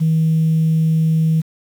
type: tone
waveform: sine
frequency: 160 Hz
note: D#3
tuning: 49 cents sharp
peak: -11 dBFS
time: 0-1.42 s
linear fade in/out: 20 ms
effects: tanh soft clip ceiling -8 dBFS + 7-bit